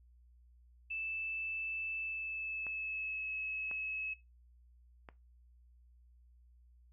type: tone with pitch glide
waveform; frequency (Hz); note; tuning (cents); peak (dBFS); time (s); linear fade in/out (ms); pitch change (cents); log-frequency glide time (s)
sine; 2637 to 2580; E7 to E7; 0 to -38; -37; 0.9-4.14; 10; -38; 1.99-3.31
type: clicks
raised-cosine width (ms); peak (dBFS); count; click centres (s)
0.5; -34; 3; 2.667 / 3.713 / 5.088
effects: noise-tail reverb RT60 0.2 s tail -17 dB re dry + added 60 Hz sine -60 dBFS peak until 6.92 s